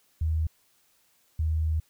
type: tone pair in turn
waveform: sine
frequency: 79.3 / 79 Hz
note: D#2 / D#2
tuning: +33 / +27 cents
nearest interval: unison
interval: 6 cents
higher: first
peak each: -23 dBFS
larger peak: neither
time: 0.21-0.47 / 1.39-1.8 s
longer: second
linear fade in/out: 5 ms
effects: white hiss -66 dBFS RMS until 1.89 s